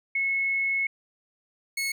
sine / sawtooth tone pair in turn, 2188 / 2188 Hz, C#7 / C#7, -23 / -23 cents, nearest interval unison, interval 0 cents, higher neither, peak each -23 dBFS, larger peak neither, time 0.15-0.87 / 1.77-1.92 s, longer first, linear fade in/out 5 ms, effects none

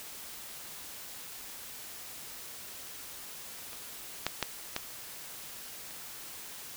clicks, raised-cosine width 0.2 ms, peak -28 / -11 / -11 / -14 / -30 dBFS, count 5, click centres 3.731 / 4.266 / 4.427 / 4.764 / 5.909 s, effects white hiss -45 dBFS RMS until 6.76 s

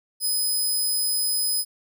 5% pulse tone, 5030 Hz, D#8, 18 cents sharp, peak -16 dBFS, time 0.2-1.65 s, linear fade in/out 50 ms, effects none

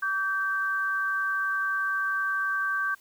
sine tone pair together, 1147 / 1562 Hz, D6 / G6, -41 / -7 cents, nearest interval perfect fourth, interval 534 cents, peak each -30 / -26 dBFS, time 0.02-2.95 s, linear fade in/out 10 ms, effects white hiss -59 dBFS RMS until 3 s

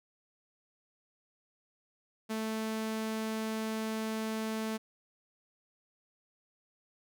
sawtooth tone, 220 Hz, A3, in tune, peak -29 dBFS, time 2.29-4.78 s, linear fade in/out 20 ms, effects none

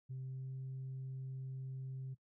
sine tone with pitch glide, 130.81 to 131.87 Hz, C3 to C3, 0 to +14 cents, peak -40 dBFS, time 0.09-2.15 s, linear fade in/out 20 ms, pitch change +14 cents, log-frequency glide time 0.21-0.54 s, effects noise-tail reverb RT60 0.1 s tail -18 dB re dry + tanh soft clip ceiling -39 dBFS

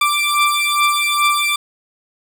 20% pulse beating tone pair, 1174.7 / 1177.1 Hz, D6 / D6, 0 / +4 cents, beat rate 2.4 Hz, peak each -12 dBFS, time 0.01-1.56 s, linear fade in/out 5 ms, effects none

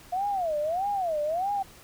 sine tone with vibrato, 696 Hz, F5, 6 cents flat, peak -25 dBFS, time 0.12-1.63 s, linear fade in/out 10 ms, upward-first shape sine, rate 1.6 Hz, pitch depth 280 cents each way, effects pink hiss -51 dBFS RMS until 1.83 s

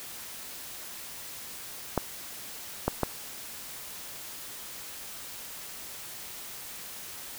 clicks, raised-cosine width 1 ms, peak -10 dBFS, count 3, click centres 1.977 / 2.88 / 3.033 s, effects white hiss -42 dBFS RMS until 7.38 s

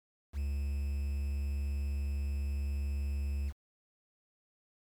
triangle tone with quantisation, 70.4 Hz, C#2, 27 cents sharp, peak -29 dBFS, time 0.33-3.53 s, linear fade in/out 50 ms, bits 9, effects MP3 96 kbps

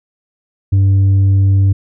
sine tone with tanh clipping, 97.5 Hz, G2, 9 cents flat, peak -8 dBFS, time 0.72-1.73 s, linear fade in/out 10 ms, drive 3 dB, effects none

